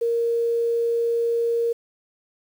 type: tone with quantisation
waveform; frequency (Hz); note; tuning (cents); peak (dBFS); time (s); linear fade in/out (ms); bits
sine; 466.2; A#4; 0; -19; 0.01-1.73; 10; 8
effects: none